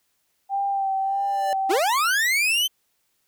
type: tone with vibrato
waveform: sine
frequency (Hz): 784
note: G5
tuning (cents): 0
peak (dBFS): -21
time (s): 0.49-1.8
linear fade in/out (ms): 50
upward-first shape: sine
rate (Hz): 1.6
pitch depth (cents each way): 27
type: tone with exponential growth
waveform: square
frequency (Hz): 587.3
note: D5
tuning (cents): 0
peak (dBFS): -25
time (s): 0.97-1.53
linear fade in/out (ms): 1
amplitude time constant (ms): 120
type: linear sweep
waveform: 40% pulse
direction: up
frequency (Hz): 291.9 to 3125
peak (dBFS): -18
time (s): 1.69-2.68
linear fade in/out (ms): 20
effects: white hiss -70 dBFS RMS until 3.27 s